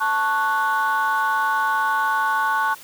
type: chord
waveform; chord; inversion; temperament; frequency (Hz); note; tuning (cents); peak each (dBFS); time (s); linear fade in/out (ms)
sine; F# minor; first; equal; 880 / 1108.7 / 1480; A5 / C#6 / F#6; 0 / 0 / 0; -21; 0-2.75; 20
effects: tanh soft clip ceiling -13 dBFS + white hiss -43 dBFS RMS until 2.83 s